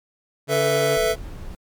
sawtooth tone, 142.7 Hz, D3, 49 cents flat, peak -22 dBFS, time 0.47-0.99 s, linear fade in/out 50 ms
square chord, A suspended second, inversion none, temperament just, 440 / 495 / 660 Hz, A4 / B4 / E5, 0 / +4 / +2 cents, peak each -23 / -25 / -22 dBFS, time 0.48-1.16 s, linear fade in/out 50 ms
brown noise, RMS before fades -34 dBFS, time 0.97-1.55 s, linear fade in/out 2 ms
effects MP3 96 kbps

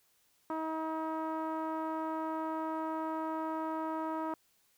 sawtooth tone with low-pass filter, 318.1 Hz, D#4, 38 cents sharp, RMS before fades -36 dBFS, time 0.5-4.34 s, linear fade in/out 2 ms, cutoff 1100 Hz, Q 3.7, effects white hiss -71 dBFS RMS until 4.77 s

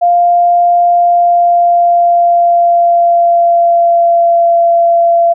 sine tone with pitch glide, 698.5 to 681.8 Hz, F5 to F5, 0 to -42 cents, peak -5 dBFS, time 0.01-5.34 s, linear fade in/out 20 ms, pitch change -42 cents, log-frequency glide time 0.82-4.58 s, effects none

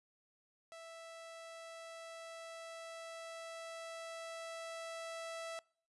sawtooth tone with level ramp, 659.3 Hz, E5, in tune, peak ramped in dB -46 to -38 dBFS, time 0.72-5.59 s, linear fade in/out 0 ms, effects noise-tail reverb RT60 0.5 s tail -25 dB re dry + resampled to 24000 Hz

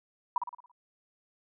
sine tone with echo, 975 Hz, B5, 23 cents flat, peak -23 dBFS, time 0.36-0.38 s, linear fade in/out 2 ms, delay 56 ms, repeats 6, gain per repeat -6 dB, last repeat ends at 0.716 s, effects none

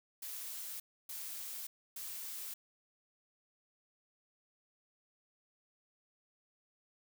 blue noise bursts, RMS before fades -44 dBFS, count 3, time 0.22-2.54 s, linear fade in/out 5 ms, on 580 ms, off 290 ms, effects none

